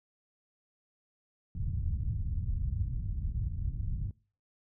white low-pass noise, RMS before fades -33 dBFS, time 1.55-4.11 s, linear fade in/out 2 ms, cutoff 110 Hz, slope 24 dB/octave, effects noise-tail reverb RT60 0.4 s tail -23 dB re dry

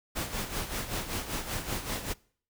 pink noise with tremolo, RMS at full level -32 dBFS, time 0.15-2.14 s, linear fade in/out 20 ms, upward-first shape sine, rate 5.2 Hz, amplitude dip 65%, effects noise-tail reverb RT60 0.5 s tail -23 dB re dry

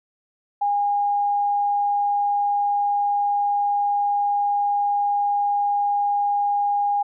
sine tone, 815 Hz, G#5, 33 cents flat, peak -18 dBFS, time 0.61-7.03 s, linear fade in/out 10 ms, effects none

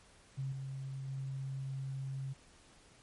sine tone with level steps, 134.7 Hz, C#3, 49 cents flat, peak -35 / -39 / -37 dBFS, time 0.37-2.34 s, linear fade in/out 20 ms, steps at 0.52 / 1.08 s, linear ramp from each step 2 ms, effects pink hiss -62 dBFS RMS until 3.02 s + MP3 48 kbps

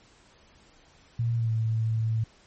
sine tone with pitch glide, 116.7 to 111.82 Hz, A#2 to A2, +2 to +28 cents, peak -23 dBFS, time 1.19-2.24 s, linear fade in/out 5 ms, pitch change -74 cents, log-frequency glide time 1.36-1.52 s, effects pink hiss -58 dBFS RMS until 2.46 s + MP3 32 kbps

